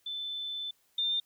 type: tone pair in turn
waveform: sine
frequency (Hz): 3523 / 3603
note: A7 / A7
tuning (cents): +1 / +40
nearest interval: unison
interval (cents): 39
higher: second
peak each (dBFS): -34 / -27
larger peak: second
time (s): 0.06-0.71 / 0.98-1.2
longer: first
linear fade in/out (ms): 5
effects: white hiss -70 dBFS RMS until 1.25 s